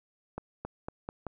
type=accelerating click train; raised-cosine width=1 ms; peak=-22 dBFS; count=5; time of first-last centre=0.38-1.267 s; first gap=270 ms; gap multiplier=0.87; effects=none